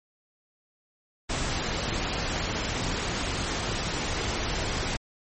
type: noise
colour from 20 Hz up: pink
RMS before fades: -29 dBFS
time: 1.29-4.97 s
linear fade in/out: 10 ms
effects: MP3 32 kbps